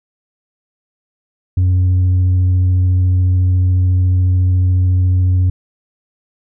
triangle tone with tanh clipping, 91.4 Hz, F#2, 21 cents flat, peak -10 dBFS, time 1.57-5.5 s, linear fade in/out 5 ms, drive 7 dB, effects none

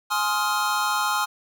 square chord, F minor seventh, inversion first, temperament just, 838.1 / 1047.7 / 1257.2 / 1396.9 Hz, Ab5 / C6 / Eb6 / F6, +16 / +2 / +18 / 0 cents, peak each -28 dBFS, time 0.1-1.26 s, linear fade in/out 20 ms, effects none

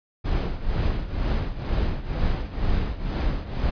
brown noise with tremolo, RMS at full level -21 dBFS, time 0.24-3.71 s, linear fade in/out 20 ms, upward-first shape triangle, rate 2.1 Hz, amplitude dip 80%, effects resampled to 11025 Hz

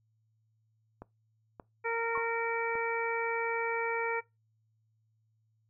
click train, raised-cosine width 1 ms, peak -30 dBFS, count 4, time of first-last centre 1.02-2.754 s, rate 1.73 Hz
harmonic tone, 461 Hz, A#4, 19 cents flat, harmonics 1 / 2 / 3 / 4 / 5, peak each -33 / -36 / -38 / -39 / -37 dBFS, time 1.84-4.21 s, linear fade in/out 20 ms
sine tone with exponential decay, 1092 Hz, C#6, 26 cents flat, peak -29 dBFS, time 2.15-2.28 s, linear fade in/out 2 ms, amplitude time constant 28 ms
effects noise-tail reverb RT60 0.2 s tail -21 dB re dry + added 110 Hz sine -70 dBFS peak until 5.69 s

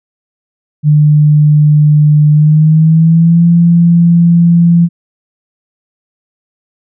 sine tone with pitch glide, 150 to 170.33 Hz, D3 to F3, +37 to -43 cents, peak -3 dBFS, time 0.83-4.89 s, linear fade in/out 50 ms, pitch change +220 cents, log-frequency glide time 2.32-3.45 s, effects none

